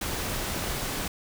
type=noise; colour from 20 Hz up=pink; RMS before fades=-31 dBFS; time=0.01-1.08 s; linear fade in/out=5 ms; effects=none